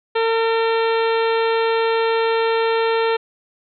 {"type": "harmonic tone with a mistuned harmonic", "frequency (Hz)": 453.2, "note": "A#4", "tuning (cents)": -49, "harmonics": [1, 2, 3, 4, 5, 6, 7, 8, 9], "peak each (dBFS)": [-17, -23, -27, -29, -31, -33, -34, -35, -36], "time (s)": [0.15, 3.17], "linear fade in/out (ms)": 10, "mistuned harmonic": 5, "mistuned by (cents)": 39, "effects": []}